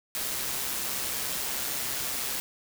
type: noise with amplitude modulation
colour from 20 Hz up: white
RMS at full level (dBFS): -30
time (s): 0.15-2.4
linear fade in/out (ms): 0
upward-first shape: sine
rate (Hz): 132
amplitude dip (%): 35
effects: none